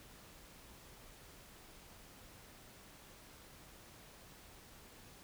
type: silence
effects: pink hiss -58 dBFS RMS until 5.23 s